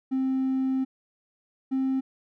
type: tone pair in turn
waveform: triangle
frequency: 263.4 / 264.8 Hz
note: C4 / C4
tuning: +12 / +21 cents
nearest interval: unison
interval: 9 cents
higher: second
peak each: -20 dBFS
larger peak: neither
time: 0.11-0.85 / 1.71-2.01 s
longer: first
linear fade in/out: 20 ms
effects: tanh soft clip ceiling -18 dBFS